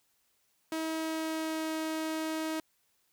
sawtooth tone with pitch glide, 320 to 316.9 Hz, D#4 to D#4, +49 to +32 cents, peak -28 dBFS, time 0.72-2.6 s, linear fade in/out 2 ms, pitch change -17 cents, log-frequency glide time 0.98-1.74 s, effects white hiss -73 dBFS RMS until 3.12 s

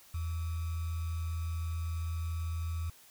sine tone with sample-and-hold, 82.5 Hz, E2, 2 cents sharp, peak -32 dBFS, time 0.14-2.9 s, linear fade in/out 5 ms, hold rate 1225 Hz, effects white hiss -58 dBFS RMS until 3.1 s

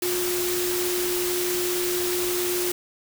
sine tone in noise, 357.4 Hz, F4, 40 cents sharp, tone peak -25 dBFS, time 0.02-2.72 s, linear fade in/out 5 ms, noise white, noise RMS -28 dBFS, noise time 0.02-2.72 s, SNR 0 dB, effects none

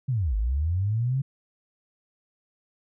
sine linear two-way sweep, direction down then up, 138.59 to 49 to 138.59 Hz, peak -22 dBFS, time 0.08-1.22 s, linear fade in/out 10 ms, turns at 0.36 s, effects none

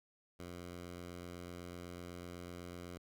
10% pulse tone, 88 Hz, F2, 14 cents sharp, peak -38 dBFS, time 0.39-2.98 s, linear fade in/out 10 ms, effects none

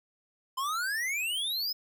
square exponential sweep, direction up, 1022 to 5190 Hz, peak -30 dBFS, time 0.57-1.73 s, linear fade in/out 10 ms, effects 12-bit

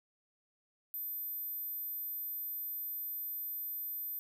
sine tone, 13660 Hz, G#9, 48 cents sharp, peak -37 dBFS, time 0.94-4.19 s, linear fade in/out 0 ms, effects none

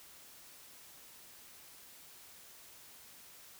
silence, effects white hiss -56 dBFS RMS until 3.59 s

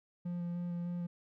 triangle tone with vibrato, 174.2 Hz, F3, 4 cents flat, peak -33 dBFS, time 0.25-1.07 s, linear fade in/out 10 ms, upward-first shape square, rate 3.3 Hz, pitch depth 10 cents each way, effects none

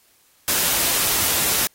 white noise, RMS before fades -20 dBFS, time 0.48-1.67 s, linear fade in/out 0 ms, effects white hiss -58 dBFS RMS until 1.74 s + AAC 48 kbps

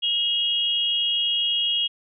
sine tone pair together, 2868 / 3284 Hz, F7 / G#7, +45 / -20 cents, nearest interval major second, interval 235 cents, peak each -23 dBFS, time 0.02-1.88 s, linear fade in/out 20 ms, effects none

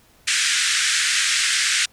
pink band-pass noise, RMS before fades -20 dBFS, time 0.27-1.86 s, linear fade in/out 10 ms, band 1500 to 9100 Hz, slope 48 dB/octave, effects pink hiss -55 dBFS RMS until 1.92 s

